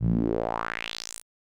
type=tone with band-pass filter sweep; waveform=sawtooth; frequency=56.4 Hz; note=A1; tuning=44 cents sharp; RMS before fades=-28 dBFS; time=0-1.23 s; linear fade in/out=50 ms; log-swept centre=120 to 11000 Hz; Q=3.4; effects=none